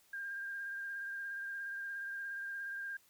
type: tone with vibrato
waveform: sine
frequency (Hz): 1600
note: G6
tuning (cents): +35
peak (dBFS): -39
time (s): 0.13-2.97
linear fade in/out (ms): 5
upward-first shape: triangle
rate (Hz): 17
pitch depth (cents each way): 25
effects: white hiss -68 dBFS RMS until 3.09 s